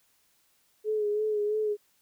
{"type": "tone with vibrato", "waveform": "sine", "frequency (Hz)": 423.1, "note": "G#4", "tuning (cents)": 32, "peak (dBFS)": -25, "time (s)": [0.84, 1.77], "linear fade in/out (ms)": 50, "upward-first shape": "sine", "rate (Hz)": 3, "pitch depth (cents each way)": 38, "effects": ["white hiss -68 dBFS RMS until 2.01 s"]}